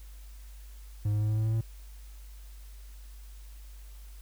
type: tone with pitch steps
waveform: triangle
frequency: 104.2 / 105.47 / 106.76 / 108.06 / 109.38 / 110.72 / 112.07 Hz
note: G#2 / G#2 / G#2 / A2 / A2 / A2 / A2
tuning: +6 / +27 / +48 / -31 / -10 / +11 / +32 cents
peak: -23 dBFS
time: 1.05-1.61 s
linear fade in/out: 5 ms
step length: 80 ms
effects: added 50 Hz sine -44 dBFS peak until 4.21 s + white hiss -59 dBFS RMS until 4.21 s

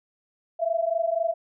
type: tone pair together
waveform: sine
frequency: 654 / 678 Hz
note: E5 / E5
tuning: -14 / +49 cents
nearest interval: minor second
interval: 63 cents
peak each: -25 dBFS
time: 0.59-1.34 s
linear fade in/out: 20 ms
effects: none

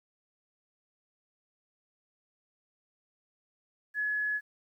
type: tone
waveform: sine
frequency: 1697 Hz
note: G#6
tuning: 37 cents sharp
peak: -28 dBFS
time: 3.94-4.41 s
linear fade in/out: 50 ms
effects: 11-bit

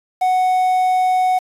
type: tone with quantisation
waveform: triangle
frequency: 740 Hz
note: F#5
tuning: in tune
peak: -11 dBFS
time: 0.21-1.39 s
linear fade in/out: 10 ms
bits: 6
effects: resampled to 32000 Hz

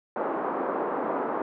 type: band-pass noise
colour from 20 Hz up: pink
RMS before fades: -29 dBFS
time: 0.16-1.42 s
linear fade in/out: 2 ms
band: 290 to 1200 Hz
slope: 24 dB/octave
effects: none

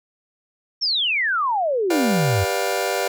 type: exponential sweep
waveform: sine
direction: down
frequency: 5588 to 87.31 Hz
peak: -18 dBFS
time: 0.81-2.45 s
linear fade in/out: 20 ms
type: chord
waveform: sawtooth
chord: G dominant seventh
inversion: none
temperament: just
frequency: 392 / 490 / 588 / 705.6 Hz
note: G4 / B4 / D5 / F5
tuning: 0 / -14 / +2 / +18 cents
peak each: -22 dBFS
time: 1.9-3.08 s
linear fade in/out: 5 ms
effects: none

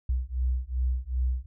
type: beating tone pair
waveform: sine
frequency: 61.74 / 64.34 Hz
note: B1 / C2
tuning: 0 / -28 cents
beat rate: 2.6 Hz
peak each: -28 dBFS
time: 0.09-1.46 s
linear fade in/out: 5 ms
effects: none

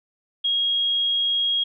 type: tone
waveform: sine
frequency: 3279 Hz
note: G#7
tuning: 23 cents flat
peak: -19 dBFS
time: 0.44-1.64 s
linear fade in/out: 10 ms
effects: none

